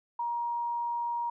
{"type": "tone", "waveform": "sine", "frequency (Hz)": 946, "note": "A#5", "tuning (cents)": 25, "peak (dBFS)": -29, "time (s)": [0.19, 1.3], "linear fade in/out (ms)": 5, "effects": []}